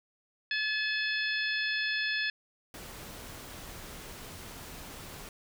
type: harmonic tone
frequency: 860 Hz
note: A5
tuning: 40 cents flat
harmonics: 2 / 3 / 4 / 5 / 6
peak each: -31 / -35 / -37 / -39 / -41 dBFS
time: 0.51-2.3 s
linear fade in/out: 2 ms
type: noise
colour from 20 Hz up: pink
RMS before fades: -45 dBFS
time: 2.74-5.29 s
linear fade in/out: 2 ms
effects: none